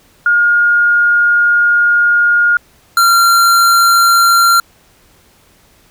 sine / square tone pair in turn, 1424 / 1377.1 Hz, F6 / F6, +33 / -25 cents, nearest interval minor second, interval 58 cents, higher first, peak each -7 dBFS, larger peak neither, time 0.26-2.57 / 2.97-4.6 s, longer first, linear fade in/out 2 ms, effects pink hiss -49 dBFS RMS until 5.9 s

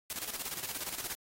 white noise with tremolo, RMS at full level -37 dBFS, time 0.1-1.15 s, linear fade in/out 0 ms, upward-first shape square, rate 17 Hz, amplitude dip 65%, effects AAC 48 kbps

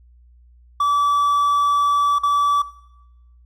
triangle tone with dropouts, 1153 Hz, D6, 32 cents flat, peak -13 dBFS, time 0.8-2.62 s, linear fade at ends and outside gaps 5 ms, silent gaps 2.186-2.233 s, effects noise-tail reverb RT60 0.9 s tail -19 dB re dry + added 60 Hz sine -47 dBFS peak until 3.45 s

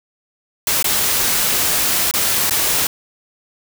white noise with dropouts, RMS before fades -17 dBFS, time 0.67-2.87 s, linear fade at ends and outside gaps 2 ms, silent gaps 0.827-0.843 / 2.112-2.138 / 2.497-2.508 s, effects none

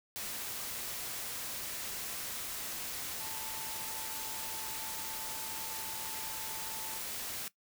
sine tone in noise, 882 Hz, A5, 4 cents sharp, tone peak -48 dBFS, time 3.2-6.99 s, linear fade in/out 0 ms, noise white, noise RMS -40 dBFS, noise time 0.16-7.48 s, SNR -11 dB, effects noise-tail reverb RT60 0.1 s tail -18 dB re dry

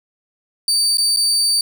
30% pulse tone with dropouts, 4611 Hz, D8, 33 cents flat, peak -11 dBFS, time 0.68-1.61 s, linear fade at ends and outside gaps 2 ms, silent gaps 0.972-0.982 / 1.163-1.17 s, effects none

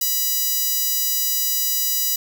10% pulse tone with high-pass filter, 980 Hz, B5, 14 cents flat, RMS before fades -21 dBFS, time 0.01-2.16 s, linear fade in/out 5 ms, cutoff 9000 Hz, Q 0.75, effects none

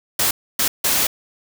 white noise bursts at uneven times, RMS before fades -18 dBFS, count 3, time 0.19-0.31 / 0.59-0.68 / 0.84-1.07 s, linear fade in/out 5 ms, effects none

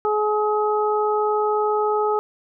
harmonic tone, 423 Hz, G#4, 32 cents sharp, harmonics 1 / 2 / 3, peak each -20 / -23 / -25 dBFS, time 0.05-2.19 s, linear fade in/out 0 ms, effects none

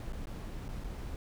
brown noise with dropouts, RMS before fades -40 dBFS, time 0-1.16 s, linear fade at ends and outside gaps 1 ms, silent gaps 0.124-0.131 / 0.256-0.27 / 0.682-0.689 / 0.839-0.843 s, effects none

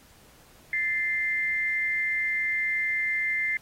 sine tone pair together, 1760 / 2089 Hz, A6 / C7, 0 / -3 cents, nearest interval minor third, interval 297 cents, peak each -31 / -25 dBFS, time 0.73-3.57 s, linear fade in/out 2 ms, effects pink hiss -56 dBFS RMS until 3.61 s + AAC 48 kbps

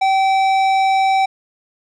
sine tone with tanh clipping, 771 Hz, G5, 29 cents flat, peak -14 dBFS, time 0.01-1.26 s, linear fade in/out 10 ms, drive 13 dB, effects none

